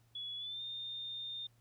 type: tone with pitch glide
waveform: sine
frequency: 3389 to 3632 Hz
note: G#7 to A#7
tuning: +34 to -46 cents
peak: -40 dBFS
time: 0.15-1.47 s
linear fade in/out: 5 ms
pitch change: +120 cents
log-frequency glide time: 0.37-0.62 s
effects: added 116 Hz sine -66 dBFS peak until 1.6 s + pink hiss -74 dBFS RMS until 1.6 s